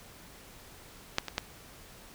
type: clicks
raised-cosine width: 0.2 ms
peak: -8 / -18 / -11 dBFS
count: 3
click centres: 1.184 / 1.283 / 1.381 s
effects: pink hiss -52 dBFS RMS until 2.14 s